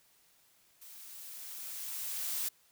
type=noise with level ramp; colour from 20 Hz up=blue; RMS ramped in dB=-52 to -34 dBFS; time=0.81-2.49 s; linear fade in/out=10 ms; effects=white hiss -67 dBFS RMS until 2.71 s